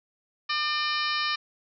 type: harmonic tone with a mistuned harmonic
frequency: 600 Hz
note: D5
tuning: 37 cents sharp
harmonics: 2 / 3 / 4 / 5 / 6 / 7 / 8 / 9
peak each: -30 / -32 / -33 / -34 / -35 / -35 / -36 / -37 dBFS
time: 0.49-1.36 s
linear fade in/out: 10 ms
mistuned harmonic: 6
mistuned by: +69 cents
effects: none